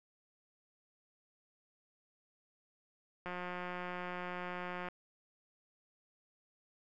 click train, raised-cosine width 0.5 ms, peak -27 dBFS, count 292, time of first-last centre 3.26-4.886 s, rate 179 Hz, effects none

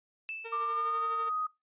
sine tone with exponential decay, 2637 Hz, E7, in tune, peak -34 dBFS, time 0.29-0.98 s, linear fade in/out 0 ms, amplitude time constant 150 ms
sawtooth tone with tremolo, 456.8 Hz, A#4, 35 cents flat, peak -34 dBFS, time 0.44-1.3 s, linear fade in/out 20 ms, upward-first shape sine, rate 12 Hz, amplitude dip 50%
sine tone with pitch glide, 1185 to 1250.4 Hz, D6 to D#6, +15 to +8 cents, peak -29 dBFS, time 0.52-1.47 s, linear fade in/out 10 ms, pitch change +93 cents, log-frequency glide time 0.65-1.07 s
effects noise-tail reverb RT60 0.2 s tail -20 dB re dry + resampled to 8000 Hz

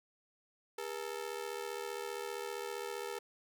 sawtooth ring-modulated tone, 442 Hz, A4, 8 cents sharp, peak -32 dBFS, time 0.78-3.19 s, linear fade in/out 5 ms, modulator 37.6 Hz, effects none

